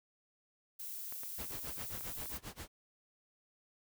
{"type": "noise", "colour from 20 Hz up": "violet", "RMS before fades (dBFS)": -44, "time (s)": [0.79, 2.38], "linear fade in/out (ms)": 10}
{"type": "clicks", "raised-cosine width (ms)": 0.5, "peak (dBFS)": -35, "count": 4, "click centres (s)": [1.124, 1.234, 2.009, 2.258]}
{"type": "noise with tremolo", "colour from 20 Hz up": "pink", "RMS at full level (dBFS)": -45, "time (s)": [1.38, 2.68], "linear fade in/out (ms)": 5, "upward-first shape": "sine", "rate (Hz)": 7.5, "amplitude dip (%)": 95}
{"effects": []}